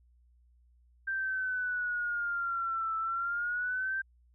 sine exponential two-way sweep, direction down then up, 1575 to 1318.5 to 1575 Hz, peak -30 dBFS, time 1.07-4.02 s, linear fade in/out 10 ms, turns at 2.97 s, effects added 60 Hz sine -61 dBFS peak until 4.34 s

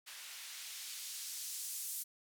blue noise with band-pass filter sweep, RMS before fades -45 dBFS, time 0.06-2.04 s, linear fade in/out 20 ms, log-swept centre 1800 to 9500 Hz, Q 0.75, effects none

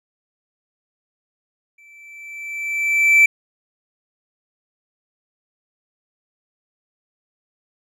triangle tone with exponential growth, 2327 Hz, D7, 17 cents flat, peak -5 dBFS, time 1.78-3.26 s, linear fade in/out 5 ms, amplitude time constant 320 ms, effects tanh soft clip ceiling -1 dBFS

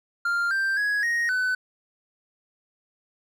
triangle tone with pitch steps, 1396 / 1575 / 1668 / 1872 / 1506 Hz, F6 / G6 / G#6 / A#6 / F#6, -1 / +8 / +7 / +7 / +30 cents, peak -20 dBFS, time 0.25-1.55 s, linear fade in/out 5 ms, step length 260 ms, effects none

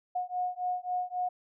sine beating tone pair, 723 / 726.7 Hz, F#5 / F#5, -40 / -31 cents, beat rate 3.7 Hz, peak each -33 / -33 dBFS, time 0.15-1.29 s, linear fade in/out 10 ms, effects none

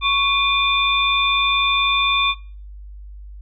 sine tone cluster, 1112 / 2421 / 3548 Hz, C#6 / D#7 / A7, +5 / -48 / +14 cents, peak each -19 dBFS, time 0.01-2.35 s, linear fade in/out 50 ms, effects noise-tail reverb RT60 0.4 s tail -21 dB re dry + added 50 Hz sine -34 dBFS peak until 3.41 s

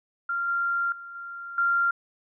sine tone with level steps, 1387 Hz, F6, 12 cents flat, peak -25 / -23 / -38 / -35 / -20 dBFS, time 0.29-1.91 s, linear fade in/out 5 ms, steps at 0.48 / 0.92 / 1.15 / 1.58 s, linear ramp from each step 2 ms, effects none

